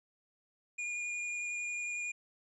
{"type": "tone with vibrato", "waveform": "square", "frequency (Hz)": 2429, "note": "D#7", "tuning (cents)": -42, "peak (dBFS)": -36, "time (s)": [0.78, 2.12], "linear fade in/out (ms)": 10, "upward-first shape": "sine", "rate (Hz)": 11, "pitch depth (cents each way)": 12, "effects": ["resampled to 24000 Hz"]}